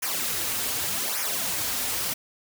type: noise with flanger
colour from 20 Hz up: white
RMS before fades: -28 dBFS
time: 0.02-2.14 s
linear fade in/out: 10 ms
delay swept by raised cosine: 0.24 to 6.14 ms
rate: 0.85 Hz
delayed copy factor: -0.7
effects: none